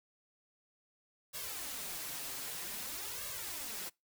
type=noise with flanger; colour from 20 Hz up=white; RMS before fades=-42 dBFS; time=1.33-3.9 s; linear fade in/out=20 ms; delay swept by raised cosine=1.8 to 7.4 ms; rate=0.52 Hz; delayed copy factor=+0.75; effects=noise-tail reverb RT60 0.2 s tail -24 dB re dry